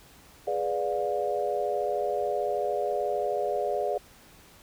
sine chord, G# diminished seventh, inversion none, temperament equal with one note detuned, 415.3 / 493.9 / 587.3 / 711.9 Hz, G#4 / B4 / D5 / F5, 0 / 0 / 0 / +33 cents, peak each -31 / -33 / -30 / -31 dBFS, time 0.47-3.98 s, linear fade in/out 5 ms, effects pink hiss -54 dBFS RMS until 4.62 s

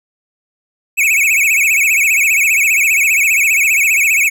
square tone with vibrato, 2400 Hz, D7, 37 cents sharp, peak -10 dBFS, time 0.97-4.3 s, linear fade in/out 20 ms, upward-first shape sine, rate 15 Hz, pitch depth 170 cents each way, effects none

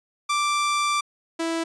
sawtooth tone pair in turn, 1174.7 / 329.6 Hz, D6 / E4, 0 / 0 cents, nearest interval octave + minor seventh, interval 2200 cents, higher first, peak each -17 / -20 dBFS, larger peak first, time 0.29-1.01 / 1.39-1.64 s, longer first, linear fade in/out 10 ms, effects resampled to 22050 Hz

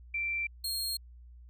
sine / sawtooth tone pair in turn, 2349 / 4246 Hz, D7 / C8, 0 / +25 cents, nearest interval minor seventh, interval 1025 cents, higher second, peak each -30 / -29 dBFS, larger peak second, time 0.14-0.47 / 0.64-0.97 s, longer neither, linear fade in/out 5 ms, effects added 60 Hz sine -49 dBFS peak until 1.49 s

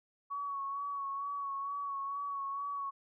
sine tone with vibrato, 1119 Hz, C#6, 16 cents sharp, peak -35 dBFS, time 0.3-2.91 s, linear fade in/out 20 ms, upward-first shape sine, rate 2.2 Hz, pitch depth 29 cents each way, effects none

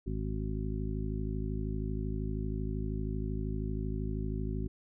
harmonic tone, 52.8 Hz, G#1, 29 cents sharp, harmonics 1 / 2 / 3 / 4 / 5 / 7, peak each -35 / -38 / -40 / -41 / -42 / -43 dBFS, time 0.06-4.68 s, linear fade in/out 10 ms, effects none

